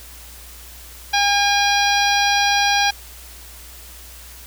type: harmonic tone with a mistuned harmonic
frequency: 809 Hz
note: G#5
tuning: 46 cents flat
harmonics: 1 / 2 / 3 / 4 / 5 / 6 / 7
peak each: -18 / -21 / -23 / -24 / -25 / -26 / -26 dBFS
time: 1.13-2.91 s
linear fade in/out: 10 ms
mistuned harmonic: 4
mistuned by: +20 cents
effects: added 60 Hz sine -41 dBFS peak until 4.46 s + white hiss -41 dBFS RMS until 4.46 s